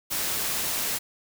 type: noise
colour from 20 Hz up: white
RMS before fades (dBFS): -28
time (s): 0.1-0.99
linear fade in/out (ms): 20
effects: none